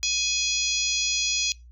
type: harmonic tone with a mistuned harmonic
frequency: 836 Hz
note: G#5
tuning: 11 cents sharp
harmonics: 3 / 4 / 5 / 6 / 7 / 8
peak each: -30 / -30 / -30 / -30 / -30 / -30 dBFS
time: 0.03-1.52 s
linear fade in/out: 0 ms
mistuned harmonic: 6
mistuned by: -34 cents
effects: noise-tail reverb RT60 0.2 s tail -21 dB re dry + added 60 Hz sine -45 dBFS peak until 1.71 s